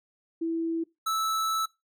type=tone pair in turn; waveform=sine / square; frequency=329.6 / 1311.6 Hz; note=E4 / E6; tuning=0 / -9 cents; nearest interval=2 octaves; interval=2391 cents; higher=second; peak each=-26 dBFS; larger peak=neither; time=0.41-0.84 / 1.06-1.66 s; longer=second; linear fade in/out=10 ms; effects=noise-tail reverb RT60 0.2 s tail -21 dB re dry